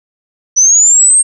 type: linear sweep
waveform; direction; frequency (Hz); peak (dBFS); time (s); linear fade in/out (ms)
sine; up; 5920 to 8590; -4; 0.56-1.23; 20
effects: none